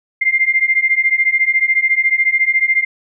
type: beating tone pair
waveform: sine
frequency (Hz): 2093 / 2107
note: C7 / C7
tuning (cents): 0 / +12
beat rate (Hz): 14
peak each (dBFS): -15 / -14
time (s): 0.21-2.85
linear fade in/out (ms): 10
effects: none